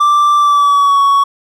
triangle tone with pitch glide, 1174.7 to 1117.8 Hz, D6 to C#6, 0 to +14 cents, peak -5 dBFS, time 0-1.24 s, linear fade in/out 10 ms, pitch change -86 cents, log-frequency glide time 0.37-1 s, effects none

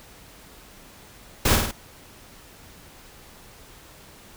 pink noise with echo, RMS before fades -19 dBFS, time 1.45-1.56 s, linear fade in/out 5 ms, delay 51 ms, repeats 3, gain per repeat -4 dB, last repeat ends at 1.713 s, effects pink hiss -48 dBFS RMS until 4.36 s

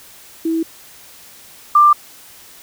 sine tone pair in turn, 326.1 / 1186.5 Hz, E4 / D6, -19 / +17 cents, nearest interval octave + minor seventh, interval 2236 cents, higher second, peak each -15 / -6 dBFS, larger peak second, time 0.45-0.63 / 1.75-1.93 s, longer neither, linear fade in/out 5 ms, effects white hiss -42 dBFS RMS until 2.62 s

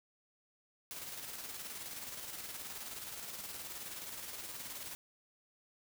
white noise with tremolo, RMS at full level -44 dBFS, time 0.91-4.95 s, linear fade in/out 0 ms, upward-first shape square, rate 19 Hz, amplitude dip 35%, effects none

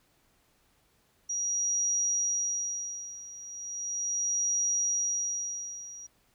sine tone with tremolo, 5750 Hz, F8, 50 cents sharp, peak -25 dBFS, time 1.29-6.07 s, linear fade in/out 10 ms, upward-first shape sine, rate 0.37 Hz, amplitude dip 85%, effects pink hiss -68 dBFS RMS until 6.34 s

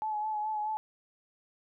sine tone with vibrato, 855 Hz, A5, 50 cents flat, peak -30 dBFS, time 0.02-0.77 s, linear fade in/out 0 ms, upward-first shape sine, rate 4.7 Hz, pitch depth 31 cents each way, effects none

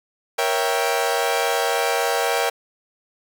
sawtooth chord, A# diminished seventh, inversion none, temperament equal with one note detuned, 470.8 / 554.4 / 659.3 / 784 Hz, A#4 / C#5 / E5 / G5, +17 / 0 / 0 / 0 cents, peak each -20 / -22 / -22 / -20 dBFS, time 0.38-2.5 s, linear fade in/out 10 ms, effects none

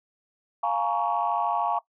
sine chord, Bb minor seventh, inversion second, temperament just, 699.2 / 839.1 / 932.3 / 1118.8 Hz, F5 / Ab5 / Bb5 / Db6, +2 / +18 / 0 / +16 cents, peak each -28 dBFS, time 0.63-1.79 s, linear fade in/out 5 ms, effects noise-tail reverb RT60 0.1 s tail -19 dB re dry + tanh soft clip ceiling -14 dBFS

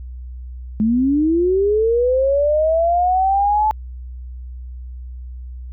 sine linear sweep, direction up, 210 to 870 Hz, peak -13 dBFS, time 0.8-3.71 s, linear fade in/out 0 ms, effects added 62 Hz sine -29 dBFS peak until 5.72 s

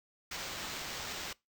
blue noise with sample-and-hold, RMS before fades -41 dBFS, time 0.31-1.33 s, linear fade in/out 5 ms, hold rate 11025 Hz, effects noise-tail reverb RT60 0.2 s tail -22 dB re dry

